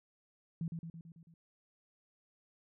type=tone with echo; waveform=sine; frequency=165.4 Hz; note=E3; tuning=6 cents sharp; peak=-34 dBFS; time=0.61-0.68 s; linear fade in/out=2 ms; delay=110 ms; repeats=6; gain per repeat=-4 dB; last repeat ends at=1.34 s; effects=none